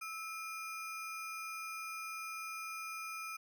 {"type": "ring-modulated tone", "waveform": "square", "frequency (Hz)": 1864.7, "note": "A#6", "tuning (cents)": 0, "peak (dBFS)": -39, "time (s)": [0.01, 3.37], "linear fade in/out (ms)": 10, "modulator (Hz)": 556, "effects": []}